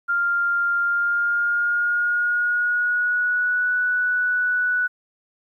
sine tone with pitch glide, 1396.9 to 1479.1 Hz, F6 to F#6, 0 to -1 cents, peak -18 dBFS, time 0.08-4.88 s, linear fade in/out 20 ms, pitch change +99 cents, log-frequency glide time 0.82-3.74 s, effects 10-bit

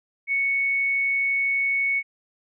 sine tone, 2217 Hz, C#7, in tune, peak -20 dBFS, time 0.27-2.03 s, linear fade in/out 50 ms, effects none

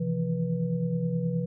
sine tone cluster, 130.8 / 160.9 / 170.4 / 488.2 Hz, C3 / E3 / F3 / B4, 0 / -42 / -42 / -20 cents, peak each -32 / -35 / -27 / -35 dBFS, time 0-1.46 s, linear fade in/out 10 ms, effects none

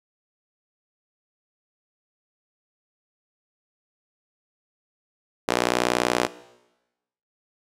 sawtooth tone with high-pass filter, 60.4 Hz, B1, 38 cents flat, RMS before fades -23 dBFS, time 5.48-6.27 s, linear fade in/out 10 ms, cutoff 430 Hz, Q 0.99, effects noise-tail reverb RT60 1.0 s tail -18 dB re dry + low-pass 10000 Hz 12 dB/octave

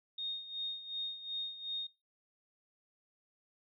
sine tone with tremolo, 3700 Hz, A#7, 14 cents flat, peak -35 dBFS, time 0.18-1.87 s, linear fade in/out 5 ms, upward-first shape sine, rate 2.7 Hz, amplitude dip 75%, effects noise-tail reverb RT60 0.3 s tail -25 dB re dry

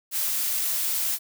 blue noise, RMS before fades -26 dBFS, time 0.11-1.19 s, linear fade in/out 50 ms, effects none

